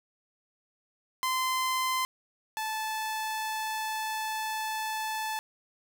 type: tone pair in turn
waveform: sawtooth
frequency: 1034 / 872.3 Hz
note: C6 / A5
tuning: -21 / -15 cents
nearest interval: minor third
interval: 294 cents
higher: first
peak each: -23 / -27 dBFS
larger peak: first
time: 1.23-2.05 / 2.57-5.39 s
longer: second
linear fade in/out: 0 ms
effects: none